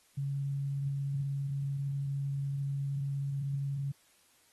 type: tone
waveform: sine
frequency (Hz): 139.3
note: C#3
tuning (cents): +9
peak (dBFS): -31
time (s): 0.17-3.92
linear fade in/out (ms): 10
effects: white hiss -66 dBFS RMS until 4.52 s + AAC 32 kbps